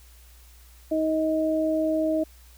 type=tone pair together; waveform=sine; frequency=315.5 / 630 Hz; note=D#4 / D#5; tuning=+24 / +21 cents; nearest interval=octave; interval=1197 cents; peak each=-24 dBFS; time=0.91-2.24 s; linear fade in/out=10 ms; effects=added 60 Hz sine -49 dBFS peak until 2.57 s + white hiss -56 dBFS RMS until 2.57 s